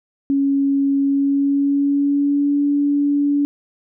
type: tone with pitch glide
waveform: sine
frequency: 277.2 to 286.8 Hz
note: C#4 to D4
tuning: 0 to -41 cents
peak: -14 dBFS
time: 0.3-3.45 s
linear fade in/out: 0 ms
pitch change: +59 cents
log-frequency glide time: 1.02-2.62 s
effects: none